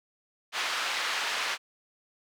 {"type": "band-pass noise", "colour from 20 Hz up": "pink", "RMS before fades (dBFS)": -31, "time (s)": [0.52, 1.58], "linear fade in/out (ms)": 50, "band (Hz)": [1200, 4200], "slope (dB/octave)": 12, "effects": []}